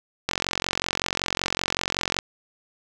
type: click train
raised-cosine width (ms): 0.2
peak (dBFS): -5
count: 87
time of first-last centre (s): 0.29-2.188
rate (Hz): 45.3
effects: none